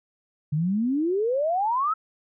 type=exponential sweep; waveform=sine; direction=up; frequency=143.2 to 1332 Hz; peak=-21 dBFS; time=0.52-1.94 s; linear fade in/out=10 ms; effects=none